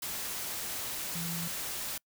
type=tone in noise; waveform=sine; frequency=168.8 Hz; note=E3; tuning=41 cents sharp; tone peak=-36 dBFS; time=1.15-1.48 s; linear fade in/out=5 ms; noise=white; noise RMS=-37 dBFS; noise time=0.02-1.98 s; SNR=-2 dB; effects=noise-tail reverb RT60 0.1 s tail -26 dB re dry